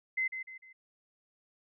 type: tone with echo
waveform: sine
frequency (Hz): 2057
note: C7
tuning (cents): -30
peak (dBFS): -28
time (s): 0.17-0.28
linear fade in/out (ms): 10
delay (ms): 150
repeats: 3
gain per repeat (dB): -8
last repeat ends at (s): 0.73
effects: none